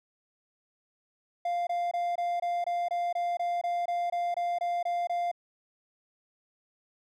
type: tone bursts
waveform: triangle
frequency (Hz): 698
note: F5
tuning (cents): -1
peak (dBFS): -25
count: 16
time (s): 1.45-5.315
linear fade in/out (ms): 5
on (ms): 220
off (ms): 23
effects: none